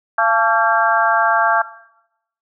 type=harmonic tone with a mistuned harmonic; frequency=228 Hz; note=A#3; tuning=38 cents flat; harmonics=3 / 4 / 5 / 6 / 7; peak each=-19 / -19 / -19 / -19 / -19 dBFS; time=0.18-1.62 s; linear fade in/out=5 ms; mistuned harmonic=4; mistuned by=-67 cents; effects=noise-tail reverb RT60 0.8 s tail -17 dB re dry